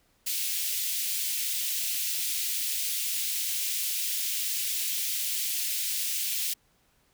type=high-pass noise; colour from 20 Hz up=white; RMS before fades=-30 dBFS; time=0.26-6.54 s; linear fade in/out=10 ms; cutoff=2400 Hz; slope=24 dB/octave; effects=pink hiss -67 dBFS RMS until 7.13 s